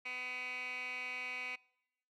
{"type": "tone with band-pass filter", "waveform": "15% pulse", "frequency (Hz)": 251.4, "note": "B3", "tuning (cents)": 31, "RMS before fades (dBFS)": -42, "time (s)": [0.05, 1.56], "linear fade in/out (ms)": 10, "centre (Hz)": 2300, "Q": 5.7, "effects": ["noise-tail reverb RT60 0.9 s tail -25 dB re dry"]}